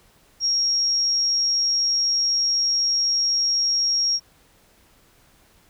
sine tone, 5588 Hz, F8, in tune, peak -18 dBFS, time 0.4-4.2 s, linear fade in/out 50 ms, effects pink hiss -57 dBFS RMS until 5.69 s

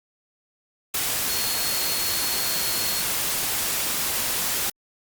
sine tone in noise, 4315 Hz, C#8, 47 cents flat, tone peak -30 dBFS, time 1.29-3.02 s, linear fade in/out 5 ms, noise white, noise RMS -25 dBFS, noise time 0.94-4.7 s, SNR -8 dB, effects Opus 48 kbps

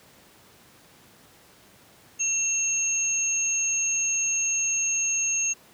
sine tone pair together, 2711 / 6466 Hz, E7 / G#8, +48 / -47 cents, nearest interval octave + minor third, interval 1505 cents, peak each -30 / -23 dBFS, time 2.19-5.54 s, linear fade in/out 20 ms, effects pink hiss -54 dBFS RMS until 5.73 s + high-pass 100 Hz 12 dB/octave

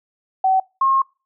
sine tone pair in turn, 760 / 1074.8 Hz, F#5 / C6, +46 / +46 cents, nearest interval tritone, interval 600 cents, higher second, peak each -13 dBFS, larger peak neither, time 0.44-0.6 / 0.81-1.02 s, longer second, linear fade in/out 5 ms, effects noise-tail reverb RT60 0.3 s tail -25 dB re dry

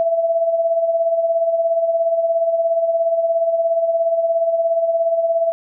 sine tone with tremolo, 665 Hz, E5, 15 cents sharp, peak -12 dBFS, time 0-5.52 s, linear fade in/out 0 ms, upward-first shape sine, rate 17 Hz, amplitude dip 55%, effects none

